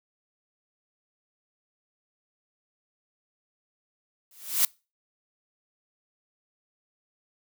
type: noise with exponential growth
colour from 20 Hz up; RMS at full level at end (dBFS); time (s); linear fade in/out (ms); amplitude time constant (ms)
blue; -18; 4.31-4.65; 2; 72
effects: noise-tail reverb RT60 0.3 s tail -25 dB re dry